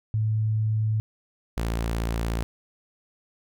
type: tone pair in turn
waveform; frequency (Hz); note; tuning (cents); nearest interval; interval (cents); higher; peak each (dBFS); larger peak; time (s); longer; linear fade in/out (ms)
sine / sawtooth; 108.9 / 56.76; A2 / A#1; -17 / -45; major seventh; 1128; first; -21; neither; 0.14-1 / 1.57-2.43; neither; 0
effects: none